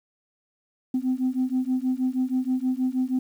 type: beating tone pair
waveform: sine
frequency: 253.6 / 259.9 Hz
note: B3 / C4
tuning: +46 / -11 cents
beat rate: 6.3 Hz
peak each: -24 dBFS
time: 0.94-3.19 s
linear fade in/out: 5 ms
effects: tanh soft clip ceiling -17 dBFS + 9-bit